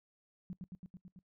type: tone with echo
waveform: sine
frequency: 182.6 Hz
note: F#3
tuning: 23 cents flat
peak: -39 dBFS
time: 0.5-0.53 s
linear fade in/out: 0 ms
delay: 110 ms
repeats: 6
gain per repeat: -2 dB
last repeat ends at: 1.19 s
effects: noise-tail reverb RT60 0.1 s tail -21 dB re dry